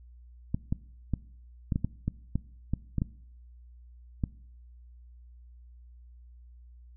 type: clicks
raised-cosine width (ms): 5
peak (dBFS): -15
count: 12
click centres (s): 0.545 / 0.725 / 1.137 / 1.722 / 1.759 / 1.846 / 2.08 / 2.356 / 2.736 / 2.983 / 3.019 / 4.238
effects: noise-tail reverb RT60 0.7 s tail -22 dB re dry + added 60 Hz sine -49 dBFS peak until 6.96 s